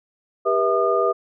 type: tone cluster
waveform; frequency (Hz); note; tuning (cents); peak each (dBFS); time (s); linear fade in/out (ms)
sine; 396.4 / 484.2 / 652 / 1216; G4 / B4 / E5 / D#6; +19 / -34 / -19 / -40; -22; 0.45-1.13; 20
effects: none